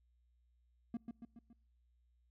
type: tone with echo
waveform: triangle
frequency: 233.3 Hz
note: A#3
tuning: 2 cents sharp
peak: -35 dBFS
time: 0.94-0.97 s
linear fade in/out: 2 ms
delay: 140 ms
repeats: 4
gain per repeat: -5 dB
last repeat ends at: 1.53 s
effects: noise-tail reverb RT60 0.8 s tail -26 dB re dry + added 60 Hz sine -70 dBFS peak until 2.3 s